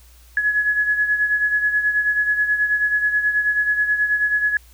sine beating tone pair, 1689 / 1698.3 Hz, G#6 / G#6, +29 / +38 cents, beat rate 9.3 Hz, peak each -17 / -24 dBFS, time 0.37-4.57 s, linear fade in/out 2 ms, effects added 60 Hz sine -46 dBFS peak until 4.73 s + white hiss -53 dBFS RMS until 4.73 s

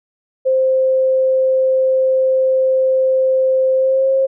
sine tone with pitch glide, 523.3 to 534.3 Hz, C5 to C5, 0 to +36 cents, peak -11 dBFS, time 0.45-4.27 s, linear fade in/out 20 ms, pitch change +36 cents, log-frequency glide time 3.75-4.08 s, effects none

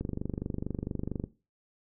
click train, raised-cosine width 3 ms, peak -20 dBFS, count 31, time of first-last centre 0.01-1.24 s, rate 24.4 Hz, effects noise-tail reverb RT60 0.3 s tail -17 dB re dry

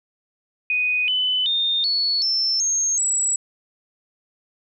sine tone with pitch steps, 2489 / 3012 / 3644 / 4409 / 5335 / 6456 / 7811 Hz, D#7 / F#7 / A#7 / C#8 / E8 / G#8 / B8, 0 / +30 / -40 / -10 / +20 / -50 / -20 cents, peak -18 dBFS, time 0.7-3.36 s, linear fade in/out 2 ms, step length 380 ms, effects none

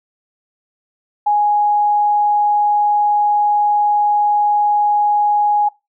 sine tone, 830.6 Hz, G#5, in tune, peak -11 dBFS, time 1.26-5.69 s, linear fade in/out 10 ms, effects noise-tail reverb RT60 0.2 s tail -19 dB re dry

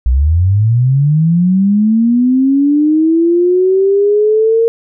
sine linear sweep, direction up, 58 to 462.2 Hz, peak -7 dBFS, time 0.06-4.68 s, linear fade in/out 0 ms, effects none

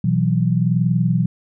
sine chord, B suspended fourth, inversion none, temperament just, 123.47 / 164.63 / 185.21 Hz, B2 / E3 / F#3, 0 / -2 / +2 cents, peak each -19 / -18 / -20 dBFS, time 0.04-1.26 s, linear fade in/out 5 ms, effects none

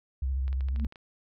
sine tone with vibrato, 66.3 Hz, C2, 23 cents sharp, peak -26 dBFS, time 0.22-0.87 s, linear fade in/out 5 ms, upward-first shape triangle, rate 14 Hz, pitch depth 85 cents each way
clicks, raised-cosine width 0.3 ms, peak -32 dBFS, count 9, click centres 0.48 / 0.529 / 0.608 / 0.686 / 0.761 / 0.798 / 0.847 / 0.924 / 0.958 s
sine tone with exponential growth, 224 Hz, A3, 31 cents sharp, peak -29 dBFS, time 0.66-0.85 s, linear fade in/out 0 ms, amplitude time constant 41 ms
effects none

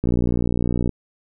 click train, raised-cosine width 3 ms, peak -8 dBFS, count 52, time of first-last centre 0.04-0.893 s, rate 59.8 Hz, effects none

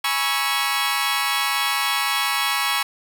15% pulse chord, C# minor seventh, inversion second, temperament equal with one note detuned, 830.6 / 968.6 / 1108.7 / 1318.5 Hz, G#5 / B5 / C#6 / E6, 0 / -34 / 0 / 0 cents, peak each -20 / -20 / -17 / -21 dBFS, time 0.04-2.83 s, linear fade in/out 5 ms, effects none

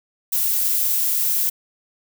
violet noise, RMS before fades -20 dBFS, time 0.32-1.5 s, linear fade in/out 10 ms, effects none

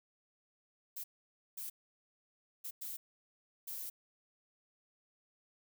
violet noise bursts at uneven times, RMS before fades -43 dBFS, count 5, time 0.96-1.04 / 1.57-1.7 / 2.64-2.71 / 2.81-2.97 / 3.67-3.9 s, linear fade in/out 10 ms, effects none

